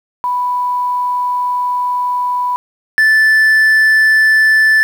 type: tone pair in turn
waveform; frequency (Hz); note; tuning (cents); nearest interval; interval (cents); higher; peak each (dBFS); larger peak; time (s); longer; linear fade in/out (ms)
sine / triangle; 987.8 / 1754.5; B5 / A6; 0 / -5; minor seventh; 995; second; -13 / -5; second; 0.24-2.56 / 2.98-4.83; first; 0
effects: 7-bit